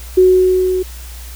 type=tone with level ramp; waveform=sine; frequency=370 Hz; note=F#4; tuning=in tune; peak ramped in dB=-4 to -14 dBFS; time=0.17-0.83 s; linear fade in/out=10 ms; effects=added 60 Hz sine -29 dBFS peak until 1.35 s + white hiss -37 dBFS RMS until 1.35 s